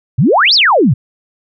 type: exponential two-way sweep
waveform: sine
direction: up then down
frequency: 106.5 to 5588 to 106.5 Hz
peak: -6 dBFS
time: 0.18-0.94 s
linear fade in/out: 10 ms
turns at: 0.54 s
effects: none